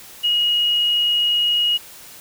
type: tone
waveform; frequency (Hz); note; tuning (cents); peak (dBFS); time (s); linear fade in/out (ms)
sine; 2888; F#7; -43; -15; 0.23-1.78; 20
effects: white hiss -41 dBFS RMS until 2.2 s